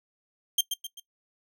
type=tone with echo; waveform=sawtooth; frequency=3176 Hz; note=G7; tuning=22 cents sharp; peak=-16 dBFS; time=0.58-0.61 s; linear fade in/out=5 ms; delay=130 ms; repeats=3; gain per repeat=-7 dB; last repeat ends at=1 s; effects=noise-tail reverb RT60 0.1 s tail -19 dB re dry